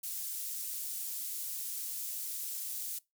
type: high-pass noise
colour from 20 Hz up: pink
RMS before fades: -39 dBFS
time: 0.03-2.99 s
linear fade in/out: 10 ms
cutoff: 9500 Hz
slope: 12 dB/octave
effects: noise-tail reverb RT60 0.2 s tail -22 dB re dry